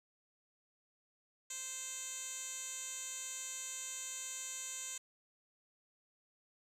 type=tone with band-pass filter; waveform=10% pulse; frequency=521 Hz; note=C5; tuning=7 cents flat; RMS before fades=-44 dBFS; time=1.5-4.98 s; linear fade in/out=5 ms; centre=6800 Hz; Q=3.6; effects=none